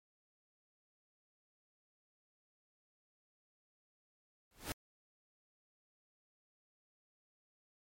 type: noise with exponential growth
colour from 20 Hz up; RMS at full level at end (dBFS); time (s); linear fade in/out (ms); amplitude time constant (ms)
pink; -36; 4.51-4.72; 1; 45
effects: MP3 64 kbps